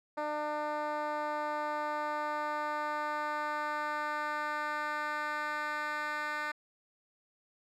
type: tone with band-pass filter sweep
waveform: 10% pulse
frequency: 300 Hz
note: D4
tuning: 37 cents sharp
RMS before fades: -35 dBFS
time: 0.17-6.52 s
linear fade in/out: 10 ms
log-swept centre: 720 to 1700 Hz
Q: 1.3
effects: none